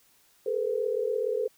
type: tone cluster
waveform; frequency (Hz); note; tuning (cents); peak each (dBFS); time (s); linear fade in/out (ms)
sine; 420 / 457 / 504; G#4 / A#4 / B4; +19 / -34 / +35; -30; 0.46-1.48; 5
effects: white hiss -63 dBFS RMS until 1.57 s